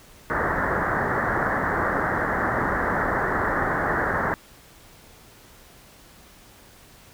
white low-pass noise, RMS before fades -24 dBFS, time 0.3-4.34 s, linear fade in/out 0 ms, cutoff 1900 Hz, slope 96 dB/octave, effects pink hiss -50 dBFS RMS until 7.13 s

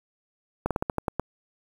slowing click train, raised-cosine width 1 ms, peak -11 dBFS, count 8, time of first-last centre 0.66-1.196 s, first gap 47 ms, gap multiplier 1.16, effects 7-bit

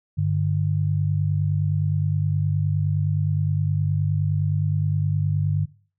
sine tone pair together, 99.36 / 149 Hz, G2 / D3, +24 / +25 cents, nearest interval perfect fifth, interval 701 cents, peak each -22 dBFS, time 0.17-5.66 s, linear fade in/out 20 ms, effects noise-tail reverb RT60 0.4 s tail -19 dB re dry

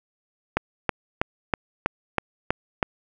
click train, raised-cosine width 0.5 ms, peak -5 dBFS, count 8, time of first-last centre 0.57-2.828 s, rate 3.1 Hz, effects none

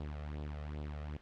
sawtooth tone with flanger, 74.3 Hz, D2, 21 cents sharp, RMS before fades -42 dBFS, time 0-1.17 s, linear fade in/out 5 ms, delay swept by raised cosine 0.23 to 1.63 ms, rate 2.5 Hz, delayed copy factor +0.75, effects pink hiss -62 dBFS RMS until 1.21 s + low-pass 3000 Hz 12 dB/octave

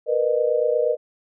sine tone cluster, 468.4 / 496.8 / 611 Hz, A#4 / B4 / D#5, +8 / +10 / -32 cents, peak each -22 dBFS, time 0.06-0.97 s, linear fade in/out 50 ms, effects none

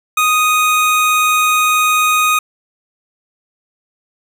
square tone pair together, 1244.5 / 2489 Hz, D#6 / D#7, 0 / 0 cents, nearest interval octave, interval 1200 cents, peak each -13 / -16 dBFS, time 0.17-2.39 s, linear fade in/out 5 ms, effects none

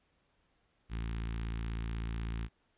sawtooth tone with notch filter, 56.2 Hz, A1, 37 cents sharp, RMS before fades -37 dBFS, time 0.89-2.49 s, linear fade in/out 50 ms, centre 590 Hz, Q 0.57, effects pink hiss -74 dBFS RMS until 2.77 s + resampled to 8000 Hz

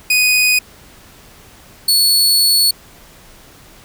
sawtooth tone pair in turn, 2489 / 4410 Hz, D#7 / C#8, 0 / -10 cents, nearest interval minor seventh, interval 990 cents, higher second, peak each -7 dBFS, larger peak neither, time 0.1-0.59 / 1.88-2.71 s, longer second, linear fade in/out 5 ms, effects pink hiss -43 dBFS RMS until 3.84 s

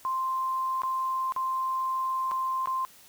sine tone with dropouts, 1046.5 Hz, C6, in tune, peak -26 dBFS, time 0.05-2.85 s, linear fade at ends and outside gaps 0 ms, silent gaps 0.819-0.834 / 1.322-1.363 / 2.312-2.317 / 2.658-2.673 s, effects white hiss -54 dBFS RMS until 3.08 s

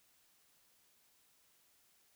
silence, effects white hiss -71 dBFS RMS until 2.15 s

